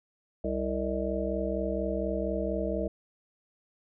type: harmonic tone with a mistuned harmonic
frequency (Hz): 65.41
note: C2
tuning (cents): 0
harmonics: 1 / 3 / 5 / 7 / 9 / 10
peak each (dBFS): -35 / -35 / -35 / -35 / -35 / -35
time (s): 0.44-2.88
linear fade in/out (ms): 5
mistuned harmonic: 10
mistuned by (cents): -57
effects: none